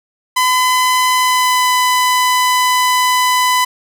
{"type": "tone with pitch glide", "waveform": "sawtooth", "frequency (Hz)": [1011, 1002.3], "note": ["B5", "B5"], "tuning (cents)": [40, 25], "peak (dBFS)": -7, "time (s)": [0.36, 3.65], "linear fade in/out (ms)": 10, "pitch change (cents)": -15, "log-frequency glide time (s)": [1.15, 1.72], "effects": []}